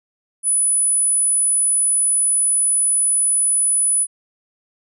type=tone; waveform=sine; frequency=9940 Hz; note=D#9; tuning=3 cents flat; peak=-14 dBFS; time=0.43-4.07 s; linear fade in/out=50 ms; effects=none